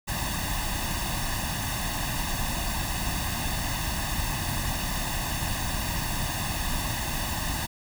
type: noise with comb filter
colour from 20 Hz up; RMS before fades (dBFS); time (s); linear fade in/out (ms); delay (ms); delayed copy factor
pink; -29; 0.07-7.67; 20; 1.1; +0.8
effects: none